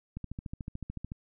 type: click train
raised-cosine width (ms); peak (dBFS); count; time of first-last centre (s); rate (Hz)
5; -25; 14; 0.17-1.119; 13.7
effects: none